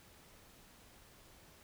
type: silence
effects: pink hiss -61 dBFS RMS until 1.63 s